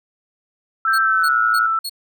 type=tone; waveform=sine; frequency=1326 Hz; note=E6; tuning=10 cents sharp; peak=-16 dBFS; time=0.85-1.79 s; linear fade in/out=2 ms
type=tone with pitch glide; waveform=sine; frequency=1568 to 1437.9 Hz; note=G6 to F#6; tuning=0 to -50 cents; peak=-17 dBFS; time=0.87-1.67 s; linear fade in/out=10 ms; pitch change=-150 cents; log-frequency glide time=1.02-1.38 s
type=tone bursts; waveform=sawtooth; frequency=4335 Hz; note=C#8; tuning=39 cents flat; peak=-21 dBFS; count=4; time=0.93-1.896 s; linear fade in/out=10 ms; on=54 ms; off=250 ms
effects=none